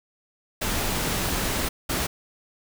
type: noise bursts at uneven times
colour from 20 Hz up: pink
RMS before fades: -26 dBFS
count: 2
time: 0.61-1.69 / 1.89-2.07 s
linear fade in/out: 10 ms
effects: none